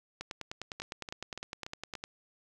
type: two click trains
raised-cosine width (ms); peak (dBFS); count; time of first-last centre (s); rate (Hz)
0.2; -23 / -21; 5 / 19; 0.8-1.953 / 0.21-2.039; 3.47 / 9.84
effects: none